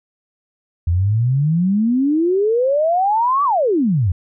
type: exponential two-way sweep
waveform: sine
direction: up then down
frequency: 81.8 to 1174.7 to 81.8 Hz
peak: -13 dBFS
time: 0.87-4.12 s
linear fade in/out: 5 ms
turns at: 3.44 s
effects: none